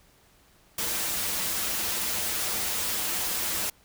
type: noise with comb filter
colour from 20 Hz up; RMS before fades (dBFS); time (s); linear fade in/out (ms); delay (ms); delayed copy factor
white; -29; 0.78-3.7; 5; 7.4; -0.55
effects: pink hiss -60 dBFS RMS until 3.84 s